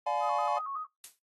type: chord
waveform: triangle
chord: D diminished seventh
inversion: none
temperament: just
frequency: 587.3 / 704.8 / 845.8 / 1014.9 Hz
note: D5 / F5 / Ab5 / Cb6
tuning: 0 / +16 / +31 / +47 cents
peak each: -33 / -32 / -29 / -34 dBFS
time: 0.06-0.59 s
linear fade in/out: 10 ms
type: tone with vibrato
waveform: sine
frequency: 1174.7 Hz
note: D6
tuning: in tune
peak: -34 dBFS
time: 0.2-0.87 s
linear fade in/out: 50 ms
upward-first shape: square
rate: 5.4 Hz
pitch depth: 110 cents each way
type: noise with exponential decay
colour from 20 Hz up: blue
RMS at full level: -39 dBFS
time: 1.04-1.19 s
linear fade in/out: 1 ms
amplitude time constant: 32 ms
effects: noise-tail reverb RT60 0.2 s tail -23 dB re dry + AAC 32 kbps